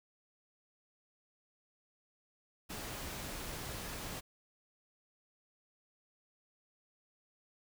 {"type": "noise", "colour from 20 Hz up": "pink", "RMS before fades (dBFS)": -43, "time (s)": [2.69, 4.21], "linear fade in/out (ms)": 20, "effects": []}